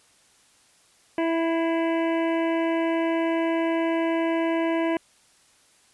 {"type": "harmonic tone with a mistuned harmonic", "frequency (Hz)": 329.6, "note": "E4", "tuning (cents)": 0, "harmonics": [1, 2, 3, 5, 6, 7, 8, 9], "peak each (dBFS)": [-23, -27, -32, -37, -38, -40, -43, -44], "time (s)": [1.18, 4.97], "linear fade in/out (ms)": 2, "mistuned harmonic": 6, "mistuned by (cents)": 39, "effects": ["white hiss -59 dBFS RMS until 5.93 s", "resampled to 24000 Hz"]}